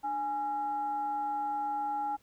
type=tone with frequency modulation; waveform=sine; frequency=830.6 Hz; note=G#5; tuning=in tune; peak=-30 dBFS; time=0.03-2.17 s; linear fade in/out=20 ms; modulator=532 Hz; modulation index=0.35; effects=pink hiss -67 dBFS RMS until 2.22 s